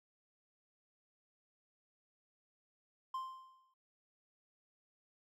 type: tone with exponential decay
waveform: triangle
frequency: 1046.5 Hz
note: C6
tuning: in tune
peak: -34 dBFS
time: 3.14-3.74 s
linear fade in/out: 5 ms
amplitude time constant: 130 ms
effects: none